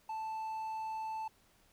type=tone; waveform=triangle; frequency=880 Hz; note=A5; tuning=in tune; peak=-35 dBFS; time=0.09-1.28 s; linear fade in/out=5 ms; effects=pink hiss -68 dBFS RMS until 1.72 s